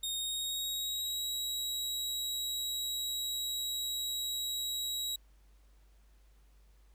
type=tone with pitch glide; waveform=sawtooth; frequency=3705 to 3856 Hz; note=A#7 to B7; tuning=-11 to -42 cents; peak=-31 dBFS; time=0.03-5.16 s; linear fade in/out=5 ms; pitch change=+69 cents; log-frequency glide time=0.13-1.26 s; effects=added 50 Hz sine -59 dBFS peak until 6.94 s + pink hiss -72 dBFS RMS until 6.94 s